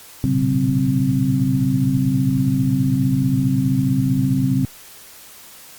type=tone cluster; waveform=sine; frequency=112.7 / 122 / 137.2 / 189.8 / 261.6 Hz; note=A2 / B2 / C#3 / F#3 / C4; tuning=+42 / -21 / -17 / +44 / 0 cents; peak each=-27 / -25 / -19 / -23 / -19 dBFS; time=0.24-4.65 s; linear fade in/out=0 ms; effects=white hiss -42 dBFS RMS until 5.78 s + Opus 48 kbps